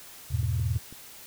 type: chord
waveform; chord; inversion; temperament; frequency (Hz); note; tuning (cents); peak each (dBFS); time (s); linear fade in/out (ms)
sine; E major; none; equal; 82.41 / 103.83 / 123.47; E2 / G#2 / B2; 0 / 0 / 0; -29; 0.3-0.79; 20
type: click train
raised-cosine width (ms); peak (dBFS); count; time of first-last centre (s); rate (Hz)
3; -32; 4; 0.43-0.926; 6.05
effects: white hiss -47 dBFS RMS until 1.26 s